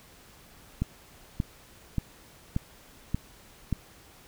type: click train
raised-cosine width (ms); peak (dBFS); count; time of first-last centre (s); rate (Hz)
5; -14; 6; 0.82-3.727; 1.72
effects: pink hiss -54 dBFS RMS until 4.27 s